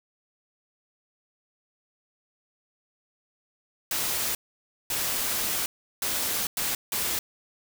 white noise bursts at uneven times, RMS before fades -28 dBFS, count 5, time 3.91-4.35 / 4.9-5.66 / 6.02-6.47 / 6.57-6.75 / 6.92-7.19 s, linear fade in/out 2 ms, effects none

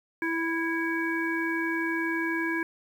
harmonic tone with a mistuned harmonic, 329.6 Hz, E4, in tune, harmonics 1 / 3 / 5 / 7, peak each -29 / -36 / -30 / -35 dBFS, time 0.22-2.63 s, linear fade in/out 2 ms, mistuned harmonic 7, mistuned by -30 cents, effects 9-bit

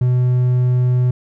triangle tone, 125 Hz, B2, 21 cents sharp, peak -10 dBFS, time 0.01-1.11 s, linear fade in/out 5 ms, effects none

